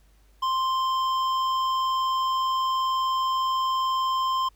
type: tone with hard clipping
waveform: triangle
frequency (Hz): 1046.5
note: C6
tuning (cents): 0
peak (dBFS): -24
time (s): 0.42-4.49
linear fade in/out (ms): 10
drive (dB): 13
effects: added 50 Hz sine -55 dBFS peak until 4.55 s + pink hiss -65 dBFS RMS until 4.55 s